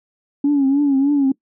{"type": "tone with vibrato", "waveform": "sine", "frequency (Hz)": 279.3, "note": "C#4", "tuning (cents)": 13, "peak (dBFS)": -11, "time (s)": [0.44, 1.32], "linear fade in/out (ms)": 5, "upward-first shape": "triangle", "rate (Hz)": 3.3, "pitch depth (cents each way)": 92, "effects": ["noise-tail reverb RT60 0.1 s tail -22 dB re dry", "tanh soft clip ceiling -9 dBFS"]}